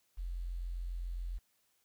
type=tone with quantisation; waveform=sine; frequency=43.65 Hz; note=F1; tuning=in tune; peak=-36 dBFS; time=0.17-1.39 s; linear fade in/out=20 ms; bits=11; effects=white hiss -75 dBFS RMS until 1.84 s